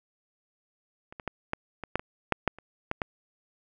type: clicks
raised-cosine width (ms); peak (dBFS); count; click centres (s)
0.5; -29 / -24 / -16 / -13 / -21 / -10 / -22 / -7 / -8 / -30 / -13 / -13; 12; 1.125 / 1.198 / 1.277 / 1.534 / 1.837 / 1.956 / 1.995 / 2.323 / 2.477 / 2.586 / 2.914 / 3.018
effects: none